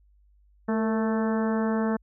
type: harmonic tone with a mistuned harmonic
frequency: 220 Hz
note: A3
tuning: in tune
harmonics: 1 / 2 / 3 / 4 / 5 / 6 / 7 / 8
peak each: -24 / -30 / -34 / -36 / -38 / -40 / -41 / -42 dBFS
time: 0.68-1.97 s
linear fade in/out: 10 ms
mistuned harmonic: 2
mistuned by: +45 cents
effects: added 50 Hz sine -57 dBFS peak until 2.02 s